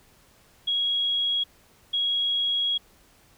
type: tone bursts at uneven times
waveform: sine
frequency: 3311 Hz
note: G#7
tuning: 6 cents flat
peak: -22 dBFS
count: 2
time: 0.67-1.44 / 1.93-2.78 s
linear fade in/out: 10 ms
effects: pink hiss -58 dBFS RMS until 3.37 s